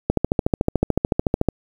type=click train; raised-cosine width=2 ms; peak=-3 dBFS; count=20; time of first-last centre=0.1-1.487 s; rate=13.7 Hz; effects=7-bit